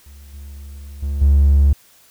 triangle tone with level steps, 70.6 Hz, C#2, 32 cents sharp, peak -36 / -30 / -17 / -6 dBFS, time 0.06-1.73 s, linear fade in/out 5 ms, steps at 0.33 / 1.02 / 1.21 s, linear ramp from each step 10 ms, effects tanh soft clip ceiling -4 dBFS + white hiss -51 dBFS RMS until 2.1 s

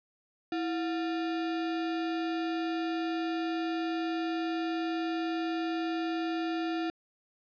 sine tone with sample-and-hold, 328.9 Hz, E4, 4 cents flat, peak -29 dBFS, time 0.52-6.9 s, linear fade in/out 2 ms, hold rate 1050 Hz, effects resampled to 11025 Hz

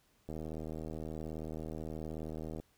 click train, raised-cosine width 2 ms, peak -29 dBFS, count 183, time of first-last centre 0.29-2.6 s, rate 78.8 Hz, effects pink hiss -71 dBFS RMS until 2.77 s

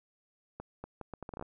accelerating click train, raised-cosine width 1 ms, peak -27 dBFS, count 11, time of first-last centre 0.6-1.425 s, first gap 240 ms, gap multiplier 0.72, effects none

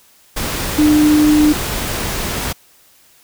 sine tone in noise, 301.5 Hz, D4, 46 cents sharp, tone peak -8 dBFS, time 0.78-1.53 s, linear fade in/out 10 ms, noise pink, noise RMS -21 dBFS, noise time 0.36-2.53 s, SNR +10 dB, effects white hiss -50 dBFS RMS until 3.23 s

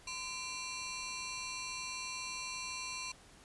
15% pulse ring-modulated tone, 1700 Hz, G#6, 40 cents sharp, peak -30 dBFS, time 0.07-3.12 s, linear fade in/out 5 ms, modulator 674 Hz, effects pink hiss -59 dBFS RMS until 3.44 s + resampled to 24000 Hz

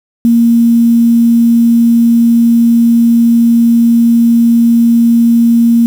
sine tone with quantisation, 233.1 Hz, A#3, in tune, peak -4 dBFS, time 0.25-5.86 s, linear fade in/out 0 ms, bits 5, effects none

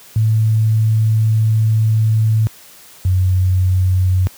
sine tone pair in turn, 110 / 92.5 Hz, A2 / F#2, 0 / 0 cents, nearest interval minor third, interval 300 cents, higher first, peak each -10 dBFS, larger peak neither, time 0.16-2.47 / 3.05-4.27 s, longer first, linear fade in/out 0 ms, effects white hiss -42 dBFS RMS until 4.37 s + high-pass 60 Hz 12 dB/octave

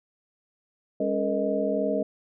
sine tone cluster, 203.4 / 276.8 / 435.3 / 478.1 / 623 Hz, G#3 / C#4 / A4 / A#4 / D#5, -36 / -2 / -19 / +44 / +2 cents, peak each -31 / -30 / -31 / -30 / -27 dBFS, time 1-2.03 s, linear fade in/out 5 ms, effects none

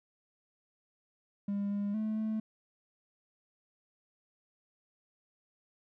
triangle tone with pitch steps, 201.4 / 203 / 216.6 / 218.1 Hz, G3 / G#3 / A3 / A3, +47 / -39 / -27 / -15 cents, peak -28 dBFS, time 1.48-2.4 s, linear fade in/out 5 ms, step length 230 ms, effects tanh soft clip ceiling -25 dBFS

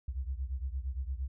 sine beating tone pair, 62.8 / 71.5 Hz, B1 / D2, +30 / -46 cents, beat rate 8.7 Hz, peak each -35 / -38 dBFS, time 0.08-1.28 s, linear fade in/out 5 ms, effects none

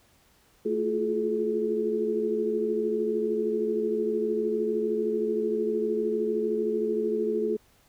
sine tone cluster, 221.7 / 346.8 / 359.9 / 426.2 Hz, A3 / F4 / F#4 / G#4, +13 / -12 / -48 / +45 cents, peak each -32 / -32 / -34 / -26 dBFS, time 0.65-7.57 s, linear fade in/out 10 ms, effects pink hiss -62 dBFS RMS until 7.88 s

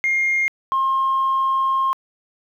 sine tone pair in turn, 2126 / 1067.6 Hz, C7 / C6, +27 / +35 cents, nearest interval octave, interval 1192 cents, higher first, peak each -15 dBFS, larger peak neither, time 0.04-0.48 / 0.72-1.93 s, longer second, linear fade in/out 0 ms, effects tanh soft clip ceiling -13 dBFS + 9-bit

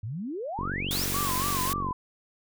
sine exponential sweep, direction up, 97 to 6000 Hz, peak -31 dBFS, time 0.03-1.05 s, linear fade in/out 5 ms
click train, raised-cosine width 3 ms, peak -21 dBFS, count 63, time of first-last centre 0.59-1.909 s, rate 47 Hz
white noise, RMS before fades -31 dBFS, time 0.91-1.73 s, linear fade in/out 0 ms
sine tone with vibrato, 1089 Hz, C#6, 31 cents flat, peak -29 dBFS, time 1.14-1.93 s, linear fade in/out 5 ms, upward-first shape sine, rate 3.6 Hz, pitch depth 140 cents each way
effects none

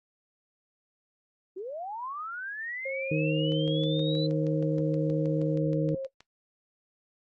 sine linear sweep, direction up, 350 to 4041 Hz, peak -34 dBFS, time 1.56-4.27 s, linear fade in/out 10 ms
sine tone, 536 Hz, C5, 42 cents sharp, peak -31 dBFS, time 2.85-6.07 s, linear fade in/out 10 ms
harmonic tone, 155.56 Hz, D#3, in tune, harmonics 1 / 2 / 3, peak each -27 / -30 / -32 dBFS, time 3.11-5.95 s, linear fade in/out 5 ms
click train, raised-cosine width 0.2 ms, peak -32 dBFS, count 18, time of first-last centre 3.52-6.206 s, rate 6.33 Hz
effects noise-tail reverb RT60 0.1 s tail -18 dB re dry + Opus 32 kbps

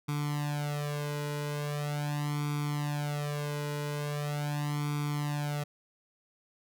sawtooth tone with flanger, 146.83 Hz, D3, in tune, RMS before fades -33 dBFS, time 0.08-5.64 s, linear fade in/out 10 ms, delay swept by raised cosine 0.86 to 2.06 ms, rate 0.41 Hz, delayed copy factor +0.9, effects none

